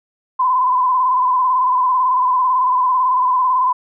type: tone with vibrato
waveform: sine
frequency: 1015 Hz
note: B5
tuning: 47 cents sharp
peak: -12 dBFS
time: 0.39-3.73 s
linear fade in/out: 10 ms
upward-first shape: square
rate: 18 Hz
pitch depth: 38 cents each way
effects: none